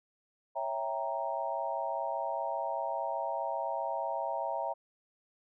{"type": "chord", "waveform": "sine", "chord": "C# diminished seventh", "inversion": "none", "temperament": "equal with one note detuned", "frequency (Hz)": [554.4, 659.3, 787.2, 932.3], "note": ["C#5", "E5", "G5", "Bb5"], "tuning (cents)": [0, 0, 7, 0], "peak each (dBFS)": [-39, -36, -38, -36], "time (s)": [0.55, 4.74], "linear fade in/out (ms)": 20, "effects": []}